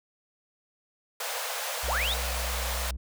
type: high-pass noise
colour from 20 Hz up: pink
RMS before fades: -33 dBFS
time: 1.2-2.91 s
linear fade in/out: 5 ms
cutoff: 470 Hz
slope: 96 dB/octave
type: tone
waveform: triangle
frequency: 61.7 Hz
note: B1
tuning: 1 cent flat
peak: -29 dBFS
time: 1.83-2.97 s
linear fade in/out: 10 ms
type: linear sweep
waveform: sine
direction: up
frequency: 419.7 to 3909 Hz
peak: -27 dBFS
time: 1.88-2.14 s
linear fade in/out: 5 ms
effects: none